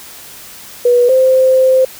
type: tone pair in turn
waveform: sine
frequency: 486.9 / 520.2 Hz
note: B4 / C5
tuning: -25 / -10 cents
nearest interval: minor second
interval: 115 cents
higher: second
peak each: -6 dBFS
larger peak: neither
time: 0.85-1.09 / 1.09-1.85 s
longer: second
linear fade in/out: 5 ms
effects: white hiss -34 dBFS RMS until 1.99 s